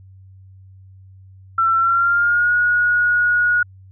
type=tone with pitch glide; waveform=sine; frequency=1345 to 1449.9 Hz; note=E6 to F#6; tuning=+34 to -36 cents; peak=-13 dBFS; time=1.58-3.63 s; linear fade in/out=5 ms; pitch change=+130 cents; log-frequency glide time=1.75-2.53 s; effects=added 95 Hz sine -41 dBFS peak until 3.91 s